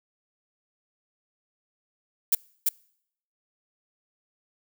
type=noise with echo; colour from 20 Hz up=violet; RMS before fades=-20 dBFS; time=2.32-2.35 s; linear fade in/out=5 ms; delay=340 ms; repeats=1; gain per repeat=-2 dB; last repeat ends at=2.69 s; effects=noise-tail reverb RT60 0.7 s tail -26 dB re dry